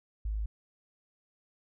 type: tone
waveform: sine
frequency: 52.9 Hz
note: G#1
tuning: 33 cents sharp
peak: -30 dBFS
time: 0.25-0.46 s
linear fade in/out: 5 ms
effects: none